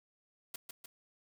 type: noise with echo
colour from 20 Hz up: white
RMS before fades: -42 dBFS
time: 0.54-0.56 s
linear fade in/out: 5 ms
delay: 150 ms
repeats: 2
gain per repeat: -4 dB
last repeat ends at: 0.86 s
effects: none